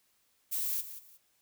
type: noise with echo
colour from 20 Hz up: violet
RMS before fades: -33 dBFS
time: 0.51-0.82 s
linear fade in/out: 20 ms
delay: 180 ms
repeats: 2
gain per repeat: -12 dB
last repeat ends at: 1.18 s
effects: white hiss -72 dBFS RMS until 1.41 s